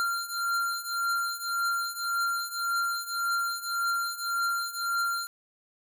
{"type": "beating tone pair", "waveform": "square", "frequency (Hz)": [1383, 1384.8], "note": ["F6", "F6"], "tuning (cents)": [-17, -15], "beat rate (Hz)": 1.8, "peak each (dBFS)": [-33, -30], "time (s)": [0, 5.27], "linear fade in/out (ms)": 0, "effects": []}